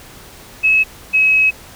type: tone pair in turn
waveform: sine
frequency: 2578 / 2560 Hz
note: E7 / D#7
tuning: -39 / +49 cents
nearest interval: unison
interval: 12 cents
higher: first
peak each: -9 dBFS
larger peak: neither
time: 0.63-0.84 / 1.13-1.51 s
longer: second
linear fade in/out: 20 ms
effects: pink hiss -39 dBFS RMS until 1.75 s